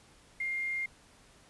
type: tone with quantisation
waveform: sine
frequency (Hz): 2116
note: C7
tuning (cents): +19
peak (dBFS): -31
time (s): 0.4-0.86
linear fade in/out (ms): 5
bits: 9
effects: pink hiss -60 dBFS RMS until 1.49 s + resampled to 24000 Hz